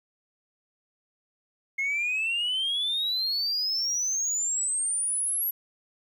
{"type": "exponential sweep", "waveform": "sine", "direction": "up", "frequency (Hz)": [2145, 11780], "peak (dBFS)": -23, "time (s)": [1.78, 5.51], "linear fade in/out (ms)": 10, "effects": ["tanh soft clip ceiling -23 dBFS", "10-bit"]}